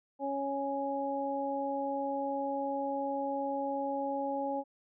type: harmonic tone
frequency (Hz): 277.2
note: C#4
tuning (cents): 0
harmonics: 1 / 2 / 3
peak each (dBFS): -37 / -35 / -35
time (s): 0.19-4.64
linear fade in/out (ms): 50
effects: none